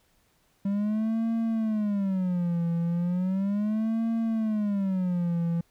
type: tone with vibrato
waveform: triangle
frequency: 196 Hz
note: G3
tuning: in tune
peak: -22 dBFS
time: 0.65-5.61 s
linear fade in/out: 5 ms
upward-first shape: sine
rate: 0.36 Hz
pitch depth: 260 cents each way
effects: pink hiss -67 dBFS RMS until 5.7 s